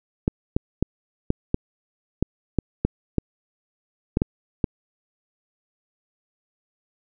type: clicks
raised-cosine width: 3 ms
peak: -6 dBFS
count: 12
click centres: 0.279 / 0.565 / 0.826 / 1.304 / 1.544 / 2.226 / 2.587 / 2.85 / 3.183 / 4.171 / 4.219 / 4.642 s
effects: none